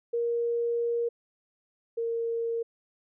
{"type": "tone pair in turn", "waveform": "sine", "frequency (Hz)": [470.2, 461.9], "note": ["A#4", "A#4"], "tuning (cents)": [15, -16], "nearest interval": "unison", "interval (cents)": 31, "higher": "first", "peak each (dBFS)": [-25, -27], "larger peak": "first", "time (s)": [[0.13, 1.09], [1.97, 2.63]], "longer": "first", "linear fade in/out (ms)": 10, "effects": []}